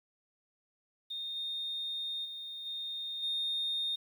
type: tone with level steps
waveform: sine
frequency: 3670 Hz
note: A#7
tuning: 28 cents flat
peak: -36 / -34 / -40 / -36 / -30 dBFS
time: 1.1-3.96 s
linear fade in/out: 10 ms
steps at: 1.35 / 2.24 / 2.65 / 3.22 s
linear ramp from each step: 20 ms
effects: tanh soft clip ceiling -27 dBFS + 10-bit